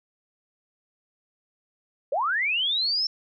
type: linear sweep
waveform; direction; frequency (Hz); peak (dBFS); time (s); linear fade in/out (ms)
sine; up; 496.7 to 5400; -22; 2.12-3.07; 5
effects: none